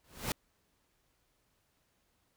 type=noise with exponential growth; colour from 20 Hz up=pink; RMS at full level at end=-30 dBFS; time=0.04-0.32 s; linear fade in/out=2 ms; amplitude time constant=60 ms; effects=pink hiss -75 dBFS RMS until 2.36 s